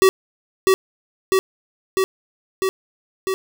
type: tone with echo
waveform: square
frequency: 381.3 Hz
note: G4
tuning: 48 cents flat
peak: -10 dBFS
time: 0.02-0.09 s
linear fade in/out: 0 ms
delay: 650 ms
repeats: 5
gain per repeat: -2 dB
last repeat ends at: 3.34 s
effects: none